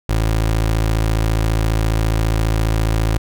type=tone; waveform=25% pulse; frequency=54.7 Hz; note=A1; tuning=9 cents flat; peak=-11 dBFS; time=0.09-3.18 s; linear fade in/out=5 ms; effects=none